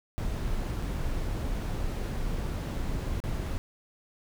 brown noise with dropouts, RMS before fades -31 dBFS, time 0.18-3.58 s, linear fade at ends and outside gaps 0 ms, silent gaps 0.819-0.824 / 3.202-3.239 s, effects none

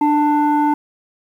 sine tone pair together, 296.3 / 888 Hz, D4 / A5, +15 / +16 cents, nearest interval octave + perfect fifth, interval 1901 cents, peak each -13 dBFS, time 0.01-0.74 s, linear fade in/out 5 ms, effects tanh soft clip ceiling -9 dBFS + 8-bit

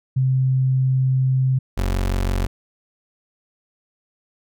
sine / 30% pulse tone pair in turn, 130.81 / 46.13 Hz, C3 / F#1, 0 / -4 cents, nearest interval octave + tritone, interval 1804 cents, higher first, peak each -15 / -16 dBFS, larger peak first, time 0.16-1.59 / 1.77-2.47 s, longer first, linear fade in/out 10 ms, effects none

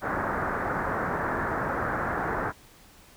white low-pass noise, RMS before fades -29 dBFS, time 0.01-2.53 s, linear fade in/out 50 ms, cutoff 1700 Hz, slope 48 dB/octave, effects pink hiss -54 dBFS RMS until 3.16 s

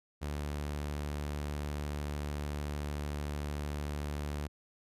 sawtooth tone, 73.42 Hz, D2, in tune, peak -31 dBFS, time 0.21-4.48 s, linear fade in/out 20 ms, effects resampled to 32000 Hz

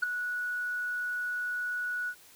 sine tone with ADSR envelope, 1469 Hz, F#6, 13 cents flat, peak -19 dBFS, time 0.02-2.15 s, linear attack 14 ms, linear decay 5 ms, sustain -11 dB, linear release 68 ms, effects tanh soft clip ceiling -21 dBFS + white hiss -56 dBFS RMS until 2.35 s

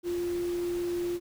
sine tone in noise, 349.2 Hz, F4, in tune, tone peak -28 dBFS, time 0.03-1.2 s, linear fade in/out 50 ms, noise pink, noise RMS -45 dBFS, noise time 0.03-1.2 s, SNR +14 dB, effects none

